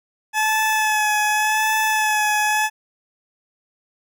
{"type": "tone with vibrato", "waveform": "20% pulse", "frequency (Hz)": 858, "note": "A5", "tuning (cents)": -44, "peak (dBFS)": -12, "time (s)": [0.33, 2.7], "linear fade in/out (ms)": 50, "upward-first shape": "sine", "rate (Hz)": 0.87, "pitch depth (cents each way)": 27, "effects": []}